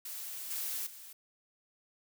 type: noise with level steps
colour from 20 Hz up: blue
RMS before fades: -42 / -37 / -50 dBFS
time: 0.05-1.13 s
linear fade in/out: 5 ms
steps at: 0.5 / 0.86 s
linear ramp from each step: 10 ms
effects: none